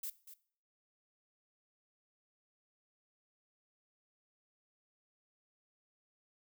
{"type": "noise with echo", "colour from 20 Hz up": "violet", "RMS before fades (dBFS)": -41, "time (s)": [0.03, 0.1], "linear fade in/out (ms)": 5, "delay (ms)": 240, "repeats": 1, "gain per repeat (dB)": -12, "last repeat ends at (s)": 0.34, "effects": ["noise-tail reverb RT60 0.5 s tail -18 dB re dry"]}